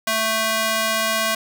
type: tone with high-pass filter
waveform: square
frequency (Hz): 221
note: A3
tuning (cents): +8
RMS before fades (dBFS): -21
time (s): 0.07-1.35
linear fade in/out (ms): 5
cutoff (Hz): 860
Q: 0.62
effects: none